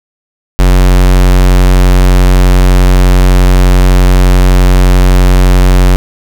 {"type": "tone", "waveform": "square", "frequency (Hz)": 45.82, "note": "F#1", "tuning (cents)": -16, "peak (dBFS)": -3, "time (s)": [0.59, 5.96], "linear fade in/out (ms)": 0, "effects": []}